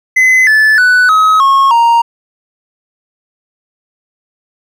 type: tone with pitch steps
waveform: triangle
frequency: 2034 / 1740.3 / 1489 / 1274 / 1090 / 932.6 Hz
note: C7 / A6 / F#6 / D#6 / C#6 / A#5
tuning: -50 / -19 / +11 / +41 / -29 / +1 cents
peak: -3 dBFS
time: 0.16-2.02 s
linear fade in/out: 10 ms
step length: 310 ms
effects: none